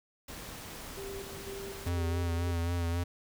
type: noise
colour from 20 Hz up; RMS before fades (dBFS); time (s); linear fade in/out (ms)
pink; -44; 0.28-1.89; 5
type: tone with tremolo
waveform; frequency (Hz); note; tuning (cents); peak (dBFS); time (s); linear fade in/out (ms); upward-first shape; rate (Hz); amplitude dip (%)
sine; 393.4; G4; +6; -40; 0.97-2.52; 10; square; 2; 55
type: tone with vibrato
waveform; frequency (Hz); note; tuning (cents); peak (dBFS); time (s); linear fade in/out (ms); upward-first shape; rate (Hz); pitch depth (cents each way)
square; 85.7; F2; -32; -30; 1.86-3.04; 10; sine; 3.7; 34
effects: none